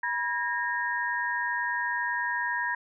sine tone cluster, 968 / 1638 / 1850 Hz, B5 / G#6 / A#6, -35 / -24 / -14 cents, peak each -31 dBFS, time 0.03-2.75 s, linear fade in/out 5 ms, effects none

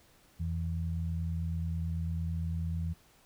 sine tone pair together, 84.67 / 164.8 Hz, E2 / E3, +47 / 0 cents, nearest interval octave, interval 1153 cents, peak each -32 / -36 dBFS, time 0.39-2.94 s, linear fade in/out 20 ms, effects pink hiss -63 dBFS RMS until 3.25 s

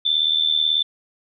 sine tone with amplitude modulation, 3533 Hz, A7, 6 cents sharp, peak -13 dBFS, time 0.05-0.83 s, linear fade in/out 10 ms, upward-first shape sine, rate 78.3 Hz, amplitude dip 75%, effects none

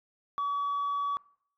sine tone, 1138 Hz, C#6, 45 cents sharp, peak -26 dBFS, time 0.38-1.17 s, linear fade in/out 0 ms, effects noise-tail reverb RT60 0.6 s tail -23 dB re dry + tanh soft clip ceiling -26 dBFS

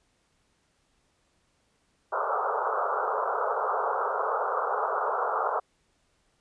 white band-pass noise, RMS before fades -28 dBFS, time 2.12-5.6 s, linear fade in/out 10 ms, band 410 to 1400 Hz, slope 96 dB/octave, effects pink hiss -70 dBFS RMS until 6.4 s + resampled to 22050 Hz

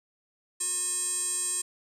square tone with band-pass filter, 360.7 Hz, F#4, 44 cents flat, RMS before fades -30 dBFS, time 0.6-1.62 s, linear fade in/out 10 ms, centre 8300 Hz, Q 9.1, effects none

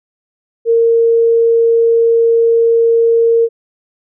sine tone, 460.8 Hz, A#4, 20 cents flat, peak -7 dBFS, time 0.65-3.49 s, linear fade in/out 50 ms, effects none

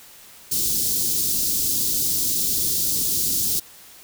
white band-stop noise, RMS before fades -22 dBFS, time 0.51-3.6 s, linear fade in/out 10 ms, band 370 to 4200 Hz, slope 24 dB/octave, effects white hiss -46 dBFS RMS until 4.03 s

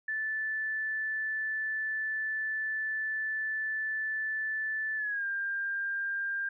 sine tone with pitch glide, 1752 to 1597.3 Hz, A6 to G6, -8 to +32 cents, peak -30 dBFS, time 0.08-6.49 s, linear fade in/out 5 ms, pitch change -160 cents, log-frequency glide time 4.96-5.25 s, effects none

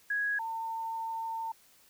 sine tone pair in turn, 1661.2 / 903.2 Hz, G#6 / A5, 0 / +45 cents, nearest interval major seventh, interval 1055 cents, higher first, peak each -28 / -33 dBFS, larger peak first, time 0.1-0.39 / 0.39-1.52 s, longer second, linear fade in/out 5 ms, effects white hiss -62 dBFS RMS until 1.89 s

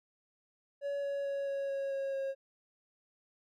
triangle tone with pitch steps, 565 / 561.1 / 557.2 / 553.4 / 549.6 / 545.8 / 542 Hz, C#5 / C#5 / C#5 / C#5 / C#5 / C#5 / C#5, +33 / +21 / +9 / -3 / -15 / -27 / -39 cents, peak -31 dBFS, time 0.81-2.35 s, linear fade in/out 50 ms, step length 220 ms, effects none

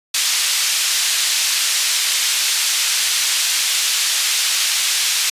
pink band-pass noise, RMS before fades -18 dBFS, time 0.14-5.3 s, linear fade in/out 5 ms, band 3100 to 8800 Hz, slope 12 dB/octave, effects resampled to 32000 Hz

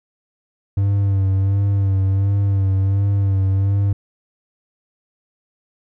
triangle tone with vibrato, 98 Hz, G2, in tune, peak -12 dBFS, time 0.77-3.93 s, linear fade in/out 5 ms, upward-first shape sine, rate 1.4 Hz, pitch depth 38 cents each way, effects none

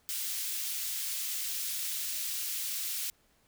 white high-pass noise, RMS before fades -35 dBFS, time 0.09-3.1 s, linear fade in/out 0 ms, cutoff 2700 Hz, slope 12 dB/octave, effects pink hiss -68 dBFS RMS until 3.47 s

